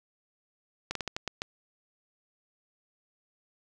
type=slowing click train; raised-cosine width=0.2 ms; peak=-15 dBFS; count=7; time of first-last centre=0.91-1.419 s; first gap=43 ms; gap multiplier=1.27; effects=none